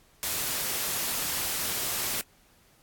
white noise, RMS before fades -30 dBFS, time 0.23-2.21 s, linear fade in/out 0 ms, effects pink hiss -61 dBFS RMS until 2.82 s + AAC 64 kbps

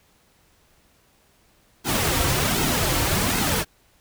pink noise with flanger, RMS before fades -22 dBFS, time 1.84-3.65 s, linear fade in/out 50 ms, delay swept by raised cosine 1.7 to 4.9 ms, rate 1.3 Hz, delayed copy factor -0.65, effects pink hiss -60 dBFS RMS until 4 s

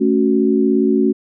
sine chord, F# minor, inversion first, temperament equal, 220 / 277.2 / 370 Hz, A3 / C#4 / F#4, 0 / 0 / 0 cents, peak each -16 dBFS, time 0-1.13 s, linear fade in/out 20 ms, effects none

